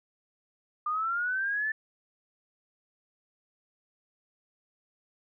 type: linear sweep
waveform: sine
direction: up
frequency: 1200 to 1771 Hz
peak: -27 dBFS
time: 0.86-1.72 s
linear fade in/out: 5 ms
effects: none